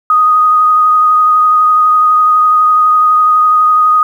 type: tone with vibrato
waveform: sine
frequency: 1244.5 Hz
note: D#6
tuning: in tune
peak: -5 dBFS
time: 0.1-4.03 s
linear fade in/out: 2 ms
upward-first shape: triangle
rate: 12 Hz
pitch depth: 17 cents each way
effects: 7-bit